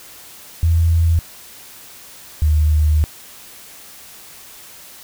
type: tone pair in turn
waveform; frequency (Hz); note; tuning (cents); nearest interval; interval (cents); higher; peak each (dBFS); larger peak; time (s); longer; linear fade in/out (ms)
sine; 83 / 76.42; E2 / D#2; +12 / -31; minor second; 143; first; -11; neither; 0.63-1.19 / 2.42-3.04; second; 0
effects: white hiss -40 dBFS RMS until 5.03 s